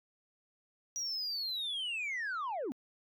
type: linear sweep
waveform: sine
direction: down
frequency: 5810 to 224.9 Hz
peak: -32 dBFS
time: 0.96-2.72 s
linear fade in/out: 0 ms
effects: tanh soft clip ceiling -33 dBFS